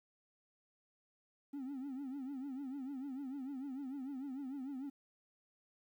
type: tone with vibrato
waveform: triangle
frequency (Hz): 270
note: C#4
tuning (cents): -45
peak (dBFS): -38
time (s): 1.53-4.9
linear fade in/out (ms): 10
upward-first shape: triangle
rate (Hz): 6.7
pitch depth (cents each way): 140
effects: tanh soft clip ceiling -35 dBFS + 12-bit